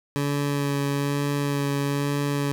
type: tone with vibrato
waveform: 20% pulse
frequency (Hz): 142.2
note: C#3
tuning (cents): +45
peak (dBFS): -18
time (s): 0.16-2.52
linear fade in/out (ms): 0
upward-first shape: sine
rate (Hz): 1.1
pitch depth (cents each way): 14
effects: none